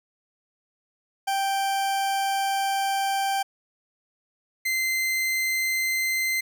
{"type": "tone pair in turn", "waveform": "40% pulse", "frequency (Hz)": [784, 2073], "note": ["G5", "C7"], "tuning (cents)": [0, -17], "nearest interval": "octave + perfect fourth", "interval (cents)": 1683, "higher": "second", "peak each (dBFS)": -22, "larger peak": "neither", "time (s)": [[1.27, 3.43], [4.65, 6.41]], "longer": "first", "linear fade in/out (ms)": 10, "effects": []}